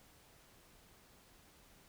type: silence
effects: pink hiss -64 dBFS RMS until 1.88 s